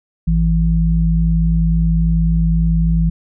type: tone pair together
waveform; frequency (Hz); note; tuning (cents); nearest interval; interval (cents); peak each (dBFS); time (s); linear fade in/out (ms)
sine; 53.74 / 164.81; A1 / E3; -40 / 0; octave + perfect fifth; 1940; -14; 0.27-3.1; 10
effects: none